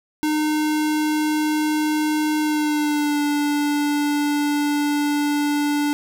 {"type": "tone with pitch glide", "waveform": "square", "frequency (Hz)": [305.4, 292.3], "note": ["D#4", "D4"], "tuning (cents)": [-32, -8], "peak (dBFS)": -19, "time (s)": [0.23, 5.93], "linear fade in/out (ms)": 0, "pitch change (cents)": -76, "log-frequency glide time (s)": [2.4, 3.21], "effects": []}